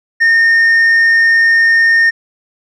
triangle tone with tanh clipping, 1829 Hz, A#6, 33 cents flat, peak -7 dBFS, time 0.2-2.11 s, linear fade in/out 20 ms, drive 7 dB, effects none

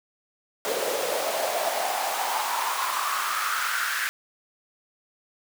pink noise with high-pass filter sweep, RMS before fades -27 dBFS, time 0.65-4.09 s, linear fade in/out 0 ms, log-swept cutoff 470 to 1600 Hz, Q 5.3, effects none

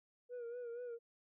sine tone with vibrato, 479.4 Hz, A#4, 48 cents sharp, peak -40 dBFS, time 0.29-0.99 s, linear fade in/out 50 ms, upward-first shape sine, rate 4.2 Hz, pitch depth 55 cents each way, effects tanh soft clip ceiling -42 dBFS

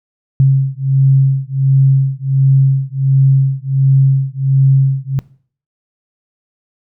sine beating tone pair, 134.5 / 135.9 Hz, C3 / C#3, +48 / -34 cents, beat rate 1.4 Hz, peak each -11 dBFS, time 0.4-5.19 s, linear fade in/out 0 ms, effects noise-tail reverb RT60 0.5 s tail -20 dB re dry

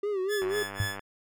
triangle tone with vibrato, 393.9 Hz, G4, 8 cents sharp, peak -25 dBFS, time 0.03-0.63 s, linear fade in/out 5 ms, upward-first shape sine, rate 4.1 Hz, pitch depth 110 cents each way
sawtooth tone with tremolo, 1718 Hz, A6, 42 cents flat, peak -27 dBFS, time 0.28-1.01 s, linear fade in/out 50 ms, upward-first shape sine, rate 3.9 Hz, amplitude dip 95%
click train, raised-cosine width 0.5 ms, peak -23 dBFS, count 58, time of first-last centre 0.42-0.993 s, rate 99.4 Hz
sine tone with exponential decay, 101.7 Hz, G#2, 36 cents flat, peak -22 dBFS, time 0.8-0.97 s, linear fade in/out 0 ms, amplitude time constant 36 ms
effects none

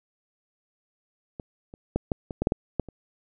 clicks, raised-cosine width 2 ms, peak -22 / -29 / -10 / -11 / -20 / -12 / -7 / -10 / -10 / -27 dBFS, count 10, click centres 1.398 / 1.739 / 1.96 / 2.118 / 2.308 / 2.42 / 2.471 / 2.521 / 2.797 / 2.887 s, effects none

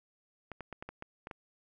clicks, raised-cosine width 0.5 ms, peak -27 dBFS, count 8, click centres 0.517 / 0.607 / 0.727 / 0.825 / 0.89 / 1.024 / 1.271 / 1.312 s, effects none

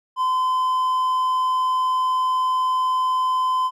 triangle tone, 1024 Hz, C6, 38 cents flat, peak -16 dBFS, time 0.16-3.71 s, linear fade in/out 50 ms, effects none

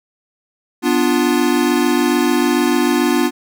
square chord, B diminished, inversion none, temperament equal, 246.9 / 293.7 / 349.2 Hz, B3 / D4 / F4, 0 / 0 / 0 cents, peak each -18 dBFS, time 0.82-3.31 s, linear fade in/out 50 ms, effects none

